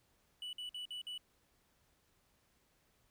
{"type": "tone bursts", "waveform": "triangle", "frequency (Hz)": 2960, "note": "F#7", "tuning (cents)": 0, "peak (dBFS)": -40, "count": 5, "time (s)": [0.42, 1.178], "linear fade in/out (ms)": 2, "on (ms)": 110, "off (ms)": 52, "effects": ["pink hiss -74 dBFS RMS until 3.1 s"]}